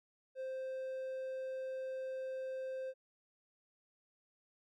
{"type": "tone", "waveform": "triangle", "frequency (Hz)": 523.3, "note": "C5", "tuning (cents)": 0, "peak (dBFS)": -37, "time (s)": [0.35, 2.94], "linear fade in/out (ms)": 50, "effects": []}